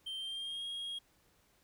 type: tone with pitch glide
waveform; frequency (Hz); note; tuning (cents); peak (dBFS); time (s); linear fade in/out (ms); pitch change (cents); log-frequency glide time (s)
triangle; 3136 to 3271; G7 to G#7; 0 to -27; -37; 0.06-0.99; 10; +73; 0.18-0.65
effects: pink hiss -70 dBFS RMS until 1.63 s